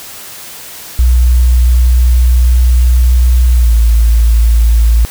sine tone with pitch glide, 61.3 to 56.54 Hz, B1 to A1, -12 to +48 cents, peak -4 dBFS, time 0.99-5.05 s, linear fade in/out 0 ms, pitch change -140 cents, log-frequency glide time 3.53-3.74 s, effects white hiss -29 dBFS RMS until 5.1 s

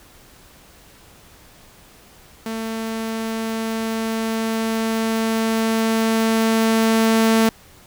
sawtooth tone with level ramp, 223.8 Hz, A3, 30 cents sharp, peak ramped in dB -21 to -9 dBFS, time 2.46-7.49 s, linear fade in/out 2 ms, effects pink hiss -48 dBFS RMS until 7.86 s

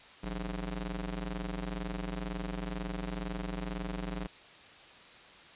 sawtooth ring-modulated tone, 116.54 Hz, A#2, in tune, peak -28 dBFS, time 0.23-4.27 s, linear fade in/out 10 ms, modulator 69.3 Hz, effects white hiss -53 dBFS RMS until 5.55 s + resampled to 8000 Hz

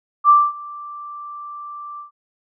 sine tone with ADSR envelope, 1174.7 Hz, D6, in tune, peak -6 dBFS, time 0.24-2.11 s, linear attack 53 ms, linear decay 230 ms, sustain -24 dB, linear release 120 ms, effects none

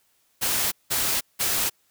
white noise bursts, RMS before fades -24 dBFS, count 3, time 0.41-1.7 s, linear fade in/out 20 ms, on 310 ms, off 180 ms, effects white hiss -66 dBFS RMS until 1.9 s

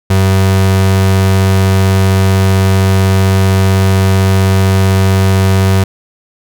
35% pulse tone, 95.7 Hz, G2, 41 cents flat, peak -5 dBFS, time 0.1-5.84 s, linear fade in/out 5 ms, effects none

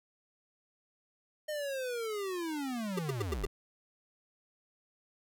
square linear sweep, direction down, 616 to 32.45 Hz, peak -35 dBFS, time 1.48-3.47 s, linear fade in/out 10 ms
square tone bursts, 395.1 Hz, G4, 14 cents sharp, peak -31 dBFS, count 5, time 2.97-3.455 s, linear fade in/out 5 ms, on 21 ms, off 95 ms
effects none

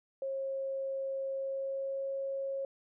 sine tone with pitch glide, 540 to 544.4 Hz, C#5 to C#5, -45 to -31 cents, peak -33 dBFS, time 0.22-2.65 s, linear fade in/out 2 ms, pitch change +14 cents, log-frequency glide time 1.35-2.09 s, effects none

